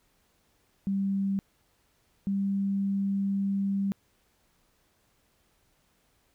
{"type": "tone pair in turn", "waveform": "sine", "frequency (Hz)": [196, 197.14], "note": ["G3", "G3"], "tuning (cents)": [0, 10], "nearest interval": "unison", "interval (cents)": 10, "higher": "second", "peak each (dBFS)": -25, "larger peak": "neither", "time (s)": [[0.87, 1.39], [2.27, 3.92]], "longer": "second", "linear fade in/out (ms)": 0, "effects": ["pink hiss -69 dBFS RMS until 6.34 s"]}